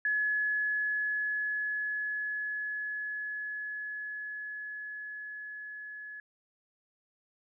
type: tone with level ramp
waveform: sine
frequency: 1700 Hz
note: G#6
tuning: 40 cents sharp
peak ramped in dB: -26 to -41 dBFS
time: 0.05-6.2 s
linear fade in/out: 2 ms
effects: none